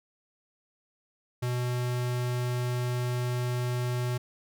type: tone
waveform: square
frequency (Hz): 123.47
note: B2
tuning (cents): 0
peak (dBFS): -28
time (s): 1.42-4.18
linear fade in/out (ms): 10
effects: none